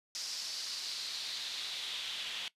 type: noise with band-pass filter sweep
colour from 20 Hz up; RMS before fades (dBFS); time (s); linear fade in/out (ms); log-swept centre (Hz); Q
pink; -40; 0.15-2.48; 0; 5200 to 3200; 3.5
effects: noise-tail reverb RT60 0.1 s tail -19 dB re dry + resampled to 32000 Hz